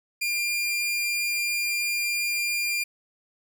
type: tone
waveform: sawtooth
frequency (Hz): 2399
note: D7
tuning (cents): +36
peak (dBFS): -21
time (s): 0.21-2.84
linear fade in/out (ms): 10
effects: none